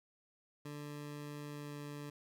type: tone with pitch glide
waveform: 20% pulse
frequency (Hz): 146.83 to 145.9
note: D3 to D3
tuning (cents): 0 to -11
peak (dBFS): -39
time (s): 0.65-2.1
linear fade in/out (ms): 5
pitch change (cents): -11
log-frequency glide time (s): 1.49-1.77
effects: none